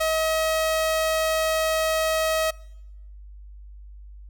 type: tone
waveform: sawtooth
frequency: 637 Hz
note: D#5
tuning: 41 cents sharp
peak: -17 dBFS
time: 0-2.51 s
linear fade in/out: 10 ms
effects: noise-tail reverb RT60 0.9 s tail -24 dB re dry + added 50 Hz sine -40 dBFS peak until 4.29 s